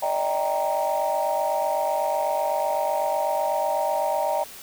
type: chord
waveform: sine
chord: Eb major seventh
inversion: third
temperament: equal with one note detuned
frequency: 587.3 / 635.3 / 784 / 932.3 Hz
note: D5 / Eb5 / G5 / Bb5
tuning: 0 / +36 / 0 / 0 cents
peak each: -26 dBFS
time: 0.02-4.44 s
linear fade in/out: 10 ms
effects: tanh soft clip ceiling -15 dBFS + white hiss -42 dBFS RMS until 4.62 s